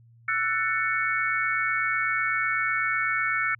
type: chord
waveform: sine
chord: F# minor seventh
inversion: third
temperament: just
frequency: 1332 / 1480 / 1776 / 2220 Hz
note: E6 / F#6 / A6 / C#7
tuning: +18 / 0 / +16 / +2 cents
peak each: -29 / -29 / -30 / -27 dBFS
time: 0.28-3.55 s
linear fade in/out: 5 ms
effects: added 116 Hz sine -52 dBFS peak until 3.59 s